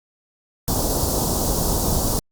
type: band-stop noise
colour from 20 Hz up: pink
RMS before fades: -21 dBFS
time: 0.68-2.19 s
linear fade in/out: 0 ms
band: 970 to 4800 Hz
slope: 24 dB/octave
effects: Opus 48 kbps